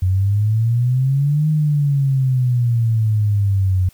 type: exponential two-way sweep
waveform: sine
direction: up then down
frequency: 90.7 to 155.56 to 90.7 Hz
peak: -13 dBFS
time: 0.02-3.89 s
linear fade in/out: 5 ms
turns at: 1.49 s
effects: white hiss -52 dBFS RMS until 3.93 s